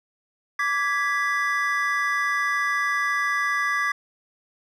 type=chord; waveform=triangle; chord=G# diminished; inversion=second; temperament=equal with one note detuned; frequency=1163.2 / 1661.2 / 1975.5 Hz; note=D6 / G#6 / B6; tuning=-17 / 0 / 0 cents; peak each=-24 dBFS; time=0.59-3.92 s; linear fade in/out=5 ms; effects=none